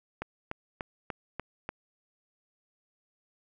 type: click train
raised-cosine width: 0.5 ms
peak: -19 dBFS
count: 6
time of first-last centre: 0.22-1.691 s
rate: 3.4 Hz
effects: none